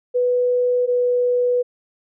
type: tone pair in turn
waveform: sine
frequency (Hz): 493.9 / 491.9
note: B4 / B4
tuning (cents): 0 / -7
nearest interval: unison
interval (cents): 7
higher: first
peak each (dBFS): -15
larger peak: neither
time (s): 0.14-0.87 / 0.87-1.63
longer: second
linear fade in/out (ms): 20
effects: none